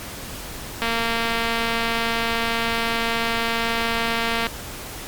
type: click train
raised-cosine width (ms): 0.3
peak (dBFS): -7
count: 840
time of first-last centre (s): 0.82-4.468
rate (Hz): 230
effects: pink hiss -34 dBFS RMS until 5.07 s + MP3 96 kbps